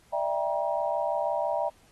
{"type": "chord", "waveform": "sine", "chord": "E half-diminished seventh", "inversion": "third", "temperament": "just", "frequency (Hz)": [593.3, 659.3, 791.1, 949.3], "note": ["D5", "E5", "G5", "Bb5"], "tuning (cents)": [18, 0, 16, 31], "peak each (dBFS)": [-30, -30, -32, -32], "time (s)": [0.12, 1.7], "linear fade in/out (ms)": 20, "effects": ["pink hiss -61 dBFS RMS until 1.91 s", "AAC 32 kbps"]}